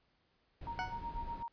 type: noise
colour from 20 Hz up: brown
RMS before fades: -46 dBFS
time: 0.61-1.43 s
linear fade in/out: 5 ms
type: tone with tremolo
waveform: sine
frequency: 933 Hz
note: A#5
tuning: 1 cent sharp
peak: -37 dBFS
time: 0.67-1.48 s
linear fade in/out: 0 ms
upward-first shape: sine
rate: 8.1 Hz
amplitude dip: 80%
type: tone with exponential decay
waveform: 20% pulse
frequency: 740 Hz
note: F#5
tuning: in tune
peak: -29 dBFS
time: 0.79-1.06 s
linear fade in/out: 0 ms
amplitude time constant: 57 ms
effects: pink hiss -75 dBFS RMS until 1.52 s + resampled to 11025 Hz